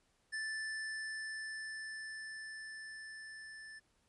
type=tone with level ramp; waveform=square; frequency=1758 Hz; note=A6; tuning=2 cents flat; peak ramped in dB=-38 to -50 dBFS; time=0.32-3.8 s; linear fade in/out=20 ms; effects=pink hiss -75 dBFS RMS until 4.08 s + resampled to 24000 Hz